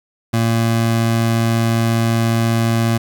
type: tone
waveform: 25% pulse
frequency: 114.6 Hz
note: A#2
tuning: 29 cents flat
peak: -10 dBFS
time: 0.33-2.98 s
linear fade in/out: 10 ms
effects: 8-bit